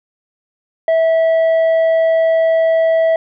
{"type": "tone with tanh clipping", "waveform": "triangle", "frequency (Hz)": 652, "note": "E5", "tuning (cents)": -19, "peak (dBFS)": -11, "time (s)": [0.88, 3.16], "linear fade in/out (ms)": 2, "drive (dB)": 9, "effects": []}